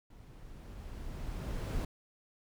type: noise with level ramp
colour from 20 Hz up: brown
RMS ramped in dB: -54 to -33 dBFS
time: 0.1-1.85 s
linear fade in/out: 5 ms
effects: none